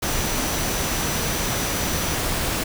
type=tone in noise; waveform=sine; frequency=5920 Hz; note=F#8; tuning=in tune; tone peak=-33 dBFS; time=0.04-2.16 s; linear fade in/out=10 ms; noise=pink; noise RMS=-24 dBFS; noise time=0.02-2.64 s; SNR=-12 dB; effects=none